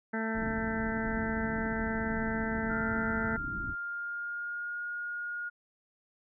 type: harmonic tone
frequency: 222.7 Hz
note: A3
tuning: 21 cents sharp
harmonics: 1 / 2 / 3 / 4 / 6 / 7 / 8 / 9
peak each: -33 / -39 / -41 / -41 / -43 / -38 / -42 / -44 dBFS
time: 0.13-3.37 s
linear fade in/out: 10 ms
type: low-pass noise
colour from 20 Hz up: pink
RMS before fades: -40 dBFS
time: 0.33-3.76 s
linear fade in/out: 50 ms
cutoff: 330 Hz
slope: 48 dB/octave
type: tone with pitch glide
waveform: sine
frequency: 1396.9 to 1430.4 Hz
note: F6 to F6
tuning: 0 to +41 cents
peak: -34 dBFS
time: 2.69-5.5 s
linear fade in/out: 20 ms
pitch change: +41 cents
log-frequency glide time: 3.62-4.82 s
effects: none